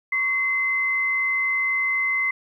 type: tone pair together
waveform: sine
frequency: 1113 / 2058 Hz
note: C#6 / C7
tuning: +7 / -29 cents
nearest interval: major seventh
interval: 1064 cents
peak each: -32 / -20 dBFS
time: 0.12-2.31 s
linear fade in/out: 5 ms
effects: 10-bit